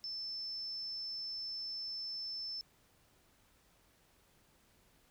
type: tone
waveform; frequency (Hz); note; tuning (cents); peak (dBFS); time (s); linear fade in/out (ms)
sine; 5290; E8; +5; -39; 0.04-2.61; 0
effects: pink hiss -69 dBFS RMS until 5.1 s